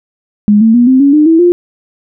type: tone with pitch steps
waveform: sine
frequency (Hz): 207.7 / 223.9 / 241.4 / 260.2 / 280.5 / 302.3 / 325.9 / 351.3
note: G#3 / A3 / B3 / C4 / C#4 / D#4 / E4 / F4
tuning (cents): 0 / +30 / -39 / -9 / +21 / -50 / -20 / +10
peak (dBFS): -3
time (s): 0.48-1.52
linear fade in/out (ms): 0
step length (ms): 130
effects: none